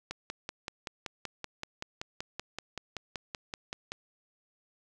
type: click train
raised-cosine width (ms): 0.2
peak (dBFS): -19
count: 21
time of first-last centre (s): 0.11-3.92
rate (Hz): 5.25
effects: none